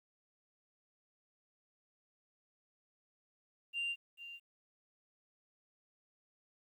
sine tone with echo, 2784 Hz, F7, 6 cents flat, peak -33 dBFS, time 3.73-3.96 s, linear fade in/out 50 ms, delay 440 ms, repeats 1, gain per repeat -13 dB, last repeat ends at 4.4 s, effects tanh soft clip ceiling -32 dBFS + 12-bit

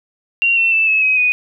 sine tone with pitch steps, 2756 / 2699 / 2644 / 2589 / 2536 / 2484 Hz, F7 / E7 / E7 / E7 / D#7 / D#7, -24 / +40 / +5 / -32 / +32 / -3 cents, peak -11 dBFS, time 0.42-1.32 s, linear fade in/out 0 ms, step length 150 ms, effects none

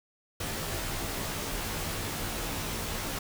pink noise with comb filter, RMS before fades -34 dBFS, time 0.4-3.19 s, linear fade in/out 5 ms, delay 16 ms, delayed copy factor -0.8, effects none

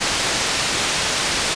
white low-pass noise, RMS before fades -21 dBFS, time 0-1.55 s, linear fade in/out 20 ms, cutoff 5700 Hz, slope 12 dB/octave, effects resampled to 22050 Hz

